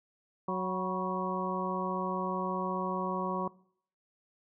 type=harmonic tone with a mistuned harmonic; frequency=185 Hz; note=F#3; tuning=in tune; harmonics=1 / 2 / 3 / 4 / 5 / 6; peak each=-35 / -37 / -39 / -42 / -36 / -36 dBFS; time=0.48-3.48 s; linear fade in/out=5 ms; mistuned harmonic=5; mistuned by=+71 cents; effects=noise-tail reverb RT60 0.6 s tail -21 dB re dry